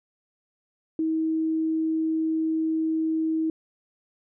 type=tone; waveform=sine; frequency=319.4 Hz; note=D#4; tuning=45 cents sharp; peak=-22 dBFS; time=0.99-3.5 s; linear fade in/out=2 ms; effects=none